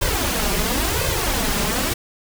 pink noise with flanger, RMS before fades -21 dBFS, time 0.01-1.94 s, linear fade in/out 10 ms, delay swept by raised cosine 1.9 to 5 ms, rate 0.96 Hz, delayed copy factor +0.7, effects none

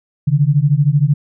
sine beating tone pair, 138.59 / 151.59 Hz, C#3 / D#3, 0 / -45 cents, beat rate 13 Hz, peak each -13 dBFS, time 0.27-1.14 s, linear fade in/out 10 ms, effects none

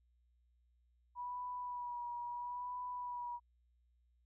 sine tone with vibrato, 975 Hz, B5, 23 cents flat, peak -40 dBFS, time 1.15-3.4 s, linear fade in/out 50 ms, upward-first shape sine, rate 0.75 Hz, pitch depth 27 cents each way, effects added 60 Hz sine -70 dBFS peak until 4.25 s

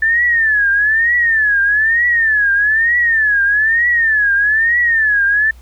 sine tone with vibrato, 1760 Hz, A6, in tune, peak -10 dBFS, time 0.02-5.51 s, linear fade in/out 5 ms, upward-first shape triangle, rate 1.1 Hz, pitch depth 180 cents each way, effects added 60 Hz sine -37 dBFS peak until 5.61 s + pink hiss -51 dBFS RMS until 5.61 s

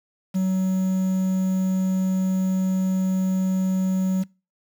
triangle tone with quantisation, 187.8 Hz, F#3, 26 cents sharp, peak -17 dBFS, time 0.34-4.24 s, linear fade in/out 20 ms, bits 7, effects noise-tail reverb RT60 0.3 s tail -24 dB re dry

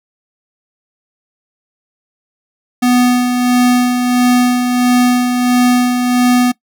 square tone with tremolo, 247.2 Hz, B3, 2 cents sharp, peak -8 dBFS, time 2.82-6.52 s, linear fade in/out 10 ms, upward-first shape sine, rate 1.5 Hz, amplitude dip 45%, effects noise-tail reverb RT60 0.1 s tail -21 dB re dry

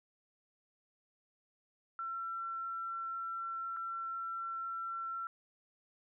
sine tone with dropouts, 1351 Hz, E6, 42 cents sharp, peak -37 dBFS, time 1.99-5.27 s, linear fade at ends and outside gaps 1 ms, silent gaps 3.765-3.769 s, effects none

